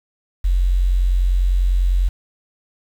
sine tone with quantisation, 45.07 Hz, F#1, 45 cents flat, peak -13 dBFS, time 0.44-2.09 s, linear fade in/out 10 ms, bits 7, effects none

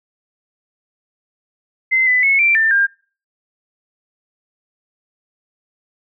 sine tone with pitch steps, 2064 / 2001 / 2192 / 2352 / 1787 / 1603 Hz, C7 / B6 / C#7 / D7 / A6 / G6, -24 / +22 / -20 / +2 / +26 / +38 cents, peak -11 dBFS, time 1.91-2.87 s, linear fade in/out 20 ms, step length 160 ms, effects noise-tail reverb RT60 0.4 s tail -23 dB re dry

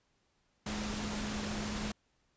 sine tone in noise, 210.5 Hz, G#3, 24 cents sharp, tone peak -38 dBFS, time 0.66-1.92 s, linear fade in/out 5 ms, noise pink, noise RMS -39 dBFS, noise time 0.66-1.92 s, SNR -2 dB, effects pink hiss -75 dBFS RMS until 2.36 s + resampled to 16000 Hz

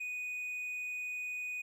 triangle tone, 2482 Hz, D#7, 5 cents flat, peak -35 dBFS, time 0-1.62 s, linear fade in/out 10 ms, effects none

